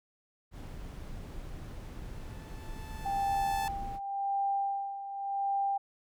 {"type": "noise", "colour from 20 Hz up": "brown", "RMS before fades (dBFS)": -42, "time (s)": [0.51, 4], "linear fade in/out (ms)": 50}
{"type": "tone with exponential growth", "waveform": "sawtooth", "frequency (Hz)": 875, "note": "A5", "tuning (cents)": -10, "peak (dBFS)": -30, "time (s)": [1.61, 3.68], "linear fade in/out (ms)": 1, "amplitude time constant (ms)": 450}
{"type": "tone with tremolo", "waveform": "sine", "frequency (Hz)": 793, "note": "G5", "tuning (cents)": 20, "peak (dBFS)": -27, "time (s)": [3.05, 5.78], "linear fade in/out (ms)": 10, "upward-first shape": "sine", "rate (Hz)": 0.88, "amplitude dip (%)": 70}
{"effects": []}